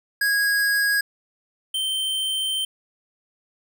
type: tone pair in turn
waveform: square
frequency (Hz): 1649 / 3113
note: G#6 / G7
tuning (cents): -13 / -13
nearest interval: major seventh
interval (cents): 1100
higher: second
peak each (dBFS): -19 / -23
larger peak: first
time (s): 0.21-1.01 / 1.74-2.65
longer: second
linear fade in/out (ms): 5
effects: none